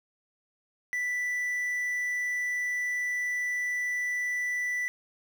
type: tone with quantisation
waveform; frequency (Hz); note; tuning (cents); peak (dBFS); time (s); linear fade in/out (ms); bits
triangle; 1975.5; B6; 0; -26; 0.93-4.88; 0; 9
effects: none